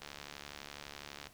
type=click train; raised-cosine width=0.2 ms; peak=-27 dBFS; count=91; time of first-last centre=0.02-1.27 s; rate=72 Hz; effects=pink hiss -61 dBFS RMS until 1.33 s